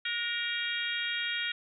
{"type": "harmonic tone with a mistuned harmonic", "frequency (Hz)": 467.6, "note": "A#4", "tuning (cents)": 5, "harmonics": [3, 4, 5, 6, 7, 8], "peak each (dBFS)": [-37, -36, -37, -40, -36, -40], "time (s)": [0.05, 1.52], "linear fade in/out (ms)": 5, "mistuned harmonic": 3, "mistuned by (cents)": 49, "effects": []}